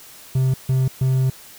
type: tone bursts at uneven times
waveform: triangle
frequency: 130.81 Hz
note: C3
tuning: in tune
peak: -13 dBFS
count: 3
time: 0.35-0.54 / 0.69-0.88 / 1.01-1.3 s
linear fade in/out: 5 ms
effects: white hiss -43 dBFS RMS until 1.58 s